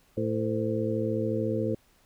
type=harmonic tone with a mistuned harmonic; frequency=111.2 Hz; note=A2; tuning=19 cents sharp; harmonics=1 / 2 / 3 / 4 / 5; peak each=-32 / -32 / -32 / -32 / -32 dBFS; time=0.17-1.75 s; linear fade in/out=5 ms; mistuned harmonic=5; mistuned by=-120 cents; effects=pink hiss -64 dBFS RMS until 2.05 s